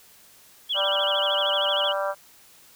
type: tone with vibrato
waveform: sine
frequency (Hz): 3136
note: G7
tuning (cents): 0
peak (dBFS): -23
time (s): 0.69-1.93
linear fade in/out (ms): 20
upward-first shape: sine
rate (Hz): 13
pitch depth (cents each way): 150
type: harmonic tone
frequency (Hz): 195.6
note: G3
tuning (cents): -4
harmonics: 3 / 4 / 5 / 6 / 7 / 8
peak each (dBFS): -26 / -33 / -33 / -33 / -33 / -36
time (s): 0.74-2.15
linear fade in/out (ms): 50
effects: white hiss -53 dBFS RMS until 2.75 s